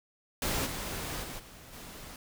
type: noise with level steps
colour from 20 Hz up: pink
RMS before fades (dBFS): -31 / -37 / -41 / -51 / -46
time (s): 0.42-2.16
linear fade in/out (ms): 2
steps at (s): 0.65 / 1.22 / 1.38 / 1.72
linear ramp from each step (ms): 20
effects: none